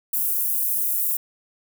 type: high-pass noise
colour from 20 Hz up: pink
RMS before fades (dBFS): -23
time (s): 0.13-1.17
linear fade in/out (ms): 5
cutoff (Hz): 12000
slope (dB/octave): 24
effects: none